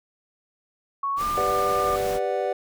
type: tone with pitch glide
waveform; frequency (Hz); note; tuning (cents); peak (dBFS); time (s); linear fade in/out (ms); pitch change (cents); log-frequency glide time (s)
sine; 1108.7 to 1195.2; C#6 to D6; 0 to +30; -23; 1.03-1.96; 5; +130; 1.16-1.23
type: noise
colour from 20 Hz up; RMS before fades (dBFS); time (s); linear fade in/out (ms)
pink; -35; 1.16-2.2; 50
type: chord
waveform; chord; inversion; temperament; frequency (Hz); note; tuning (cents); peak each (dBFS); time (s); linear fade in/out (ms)
triangle; G major seventh; none; equal; 392 / 493.9 / 587.3 / 740; G4 / B4 / D5 / F#5; 0 / 0 / 0 / 0; -27 / -26 / -26 / -27; 1.37-2.53; 5
effects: none

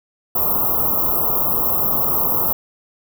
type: band-stop noise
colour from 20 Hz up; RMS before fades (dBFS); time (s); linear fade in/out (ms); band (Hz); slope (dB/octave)
white; -18; 0.35-2.53; 5; 1300 to 12000; 96
effects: none

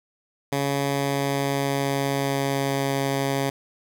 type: tone with pitch glide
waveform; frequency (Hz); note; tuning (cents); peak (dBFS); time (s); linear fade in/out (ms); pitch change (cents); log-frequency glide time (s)
10% pulse; 140 to 137.52; C#3 to C#3; +18 to -13; -14; 0.52-3.5; 5; -31; 0.82-2.98
effects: none

